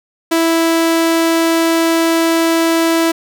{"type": "tone", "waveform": "sawtooth", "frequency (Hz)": 329.6, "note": "E4", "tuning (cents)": 0, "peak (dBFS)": -7, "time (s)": [0.31, 3.12], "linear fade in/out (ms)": 10, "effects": []}